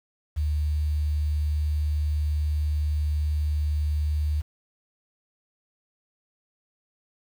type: tone with quantisation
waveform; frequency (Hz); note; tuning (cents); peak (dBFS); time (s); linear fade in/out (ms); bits
sine; 75.1; D2; +39; -22; 0.36-4.42; 20; 8
effects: none